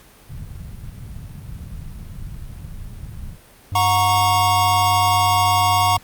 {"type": "low-pass noise", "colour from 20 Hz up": "pink", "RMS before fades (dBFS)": -33, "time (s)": [0.27, 3.38], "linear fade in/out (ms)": 50, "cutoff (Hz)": 170, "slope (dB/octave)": 24}
{"type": "tone", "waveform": "triangle", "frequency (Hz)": 98, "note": "G2", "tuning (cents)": 0, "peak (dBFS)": -21, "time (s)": [3.72, 5.98], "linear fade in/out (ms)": 0}
{"type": "chord", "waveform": "square", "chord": "F# major", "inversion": "none", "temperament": "equal with one note detuned", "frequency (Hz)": [726.4, 932.3, 1108.7], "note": ["F#5", "A#5", "C#6"], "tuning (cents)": [-32, 0, 0], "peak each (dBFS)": -20, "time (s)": [3.75, 5.97], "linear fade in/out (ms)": 5}
{"effects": ["pink hiss -48 dBFS RMS until 6.03 s", "Opus 48 kbps"]}